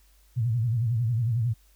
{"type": "tone with vibrato", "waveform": "sine", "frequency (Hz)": 116.54, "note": "A#2", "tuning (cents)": 0, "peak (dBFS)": -22, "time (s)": [0.36, 1.54], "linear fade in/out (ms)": 20, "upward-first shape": "sine", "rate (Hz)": 11, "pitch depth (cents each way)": 130, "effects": ["added 50 Hz sine -57 dBFS peak until 1.75 s", "white hiss -64 dBFS RMS until 1.75 s"]}